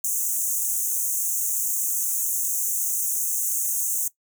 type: high-pass noise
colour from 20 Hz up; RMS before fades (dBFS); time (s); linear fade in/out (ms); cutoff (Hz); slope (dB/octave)
pink; -25; 0.04-4.08; 5; 6200; 96
effects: noise-tail reverb RT60 0.1 s tail -17 dB re dry